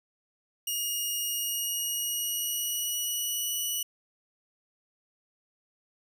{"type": "tone with pitch glide", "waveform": "10% pulse", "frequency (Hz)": [2861, 2945], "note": ["F7", "F#7"], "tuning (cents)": [41, -9], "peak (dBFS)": -21, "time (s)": [0.67, 3.83], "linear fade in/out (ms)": 5, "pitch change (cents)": 50, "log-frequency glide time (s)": [1.18, 3.54], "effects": []}